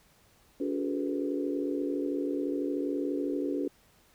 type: tone cluster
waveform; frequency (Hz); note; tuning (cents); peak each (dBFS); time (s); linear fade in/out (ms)
sine; 285 / 358.8 / 407.3 / 439.5 / 496.2; C#4 / F4 / G#4 / A4 / B4; +48 / +47 / -34 / -2 / +8; -31 / -35 / -38 / -39 / -38; 0.6-3.68; 5
effects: pink hiss -63 dBFS RMS until 4.14 s